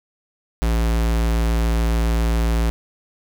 square tone, 56.7 Hz, A#1, 47 cents flat, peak -17 dBFS, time 0.62-2.7 s, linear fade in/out 0 ms, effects none

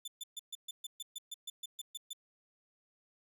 sawtooth tone bursts, 3520 Hz, A7, in tune, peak -37 dBFS, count 14, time 0.05-2.132 s, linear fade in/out 5 ms, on 28 ms, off 130 ms, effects none

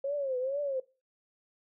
sine tone with vibrato, 540 Hz, C#5, 45 cents flat, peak -29 dBFS, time 0.04-0.8 s, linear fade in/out 5 ms, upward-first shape triangle, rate 2.2 Hz, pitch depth 150 cents each way, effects noise-tail reverb RT60 0.3 s tail -19 dB re dry

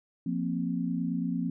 sine chord, F suspended fourth, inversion none, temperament just, 174.61 / 232.8 / 261.9 Hz, F3 / Bb3 / C4, 0 / -2 / +2 cents, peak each -31 / -33 / -32 dBFS, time 0.26-1.5 s, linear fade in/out 5 ms, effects none

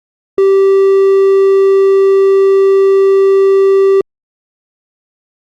triangle tone, 389.5 Hz, G4, 11 cents flat, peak -3 dBFS, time 0.38-4.01 s, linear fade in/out 2 ms, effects Opus 48 kbps

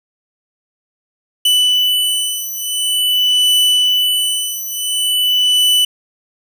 45% pulse beating tone pair, 2984 / 2984.47 Hz, F#7 / F#7, +14 / +14 cents, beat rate 0.47 Hz, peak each -15 dBFS, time 1.45-5.85 s, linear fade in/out 5 ms, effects none

